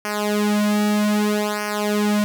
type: tone with flanger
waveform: sawtooth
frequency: 208.9 Hz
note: G#3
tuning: 10 cents sharp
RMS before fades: -20 dBFS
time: 0.05-2.24 s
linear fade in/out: 0 ms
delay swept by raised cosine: 0.26 to 2.86 ms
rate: 0.63 Hz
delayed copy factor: -1
effects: none